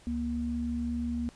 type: tone pair together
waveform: sine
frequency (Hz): 70.7 / 237.8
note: C#2 / A#3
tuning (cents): +35 / +35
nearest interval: octave + major sixth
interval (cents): 2100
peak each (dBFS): -36 / -30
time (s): 0.07-1.29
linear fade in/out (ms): 0
effects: pink hiss -57 dBFS RMS until 1.35 s + resampled to 22050 Hz